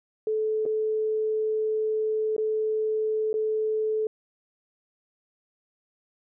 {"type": "tone with dropouts", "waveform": "sine", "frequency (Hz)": 434.2, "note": "A4", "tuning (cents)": -23, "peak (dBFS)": -23, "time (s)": [0.27, 4.07], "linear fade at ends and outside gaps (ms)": 2, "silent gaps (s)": [[0.654, 0.661], [2.365, 2.38], [3.33, 3.34]], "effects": []}